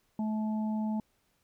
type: harmonic tone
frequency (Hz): 216.2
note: A3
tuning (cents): -30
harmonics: 1 / 3 / 4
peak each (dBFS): -29 / -45 / -42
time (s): 0.19-1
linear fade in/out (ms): 2
effects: pink hiss -73 dBFS RMS until 1.43 s